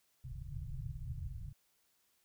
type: low-pass noise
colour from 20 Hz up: white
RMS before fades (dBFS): -43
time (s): 0.24-1.53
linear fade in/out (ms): 5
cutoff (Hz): 150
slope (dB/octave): 96
effects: white hiss -75 dBFS RMS until 2.24 s